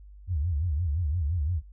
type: tone with vibrato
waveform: sine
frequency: 80.1 Hz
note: E2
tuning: 49 cents flat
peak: -24 dBFS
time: 0.27-1.62 s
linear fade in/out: 50 ms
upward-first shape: sine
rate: 5.8 Hz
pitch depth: 230 cents each way
effects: added 50 Hz sine -45 dBFS peak until 1.72 s